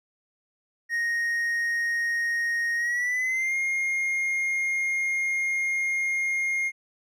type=tone with pitch glide; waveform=triangle; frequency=1867 to 2132 Hz; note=A#6 to C7; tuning=+2 to +32 cents; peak=-22 dBFS; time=0.89-6.72 s; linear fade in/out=50 ms; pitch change=+230 cents; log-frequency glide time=2.76-3.55 s; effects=none